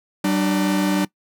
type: tone pair together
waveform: 45% pulse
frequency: 191.17 / 297.8 Hz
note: G3 / D4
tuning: -43 / +24 cents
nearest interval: minor sixth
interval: 767 cents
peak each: -20 dBFS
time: 0.24-1.05 s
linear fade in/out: 5 ms
effects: noise-tail reverb RT60 0.1 s tail -21 dB re dry